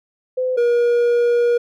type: tone pair in turn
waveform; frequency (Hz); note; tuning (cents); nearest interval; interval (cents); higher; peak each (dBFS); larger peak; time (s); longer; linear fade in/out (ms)
sine / triangle; 510 / 477.5; C5 / A#4; -44 / +42; minor second; 114; first; -17 / -11; second; 0.37-0.57 / 0.57-1.58; second; 10
effects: none